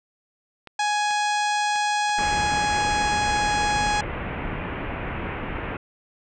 clicks, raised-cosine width 0.3 ms, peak -24 dBFS, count 5, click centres 0.673 / 1.109 / 1.759 / 2.094 / 3.524 s
harmonic tone, 834 Hz, G#5, 7 cents sharp, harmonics 1 / 2 / 3 / 4 / 5 / 6 / 7 / 8 / 9 / 10, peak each -22 / -28 / -32 / -34 / -36 / -38 / -39 / -40 / -41 / -42 dBFS, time 0.79-4.01 s, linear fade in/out 5 ms
pink low-pass noise, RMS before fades -30 dBFS, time 2.18-5.77 s, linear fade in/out 5 ms, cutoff 2700 Hz, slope 48 dB/octave
effects none

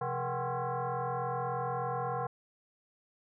sine tone with frequency modulation, 130.81 Hz, C3, in tune, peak -31 dBFS, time 0.01-2.27 s, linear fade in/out 5 ms, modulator 305 Hz, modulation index 3.5, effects none

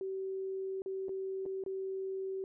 sine tone with dropouts, 383 Hz, G4, 40 cents flat, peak -35 dBFS, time 0.01-2.44 s, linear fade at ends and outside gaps 1 ms, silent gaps 0.82-0.86 / 1.084-1.092 / 1.455-1.461 / 1.638-1.662 s, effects none

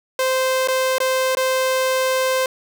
sawtooth tone with dropouts, 520 Hz, C5, 11 cents flat, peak -13 dBFS, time 0.19-2.46 s, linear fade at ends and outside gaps 2 ms, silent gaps 0.675-0.684 / 0.983-1.002 / 1.351-1.37 s, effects none

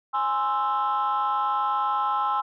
sine chord, Ab augmented, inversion none, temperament equal, 830.6 / 1046.5 / 1318.5 Hz, Ab5 / C6 / E6, 0 / 0 / 0 cents, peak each -25 dBFS, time 0.13-2.42 s, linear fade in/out 20 ms, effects tanh soft clip ceiling -17 dBFS

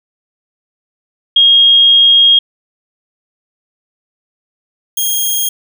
sine / 5% pulse tone pair in turn, 3257 / 3245 Hz, G#7 / G#7, -34 / -41 cents, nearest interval unison, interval 7 cents, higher first, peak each -4 dBFS, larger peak neither, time 1.36-2.39 / 4.97-5.49 s, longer first, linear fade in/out 5 ms, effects none

